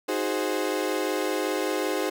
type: chord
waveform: 35% pulse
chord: Ab dominant seventh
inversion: second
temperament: equal with one note detuned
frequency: 312.4 / 370 / 415.3 / 523.3 Hz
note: Eb4 / Gb4 / Ab4 / C5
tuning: +7 / 0 / 0 / 0 cents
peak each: -29 dBFS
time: 0.08-2.1 s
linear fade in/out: 10 ms
effects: none